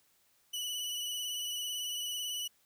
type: tone with vibrato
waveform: sawtooth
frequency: 2960 Hz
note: F#7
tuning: in tune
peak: -32 dBFS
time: 0.53-2.48 s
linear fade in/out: 10 ms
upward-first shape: triangle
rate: 18 Hz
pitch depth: 33 cents each way
effects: white hiss -70 dBFS RMS until 2.65 s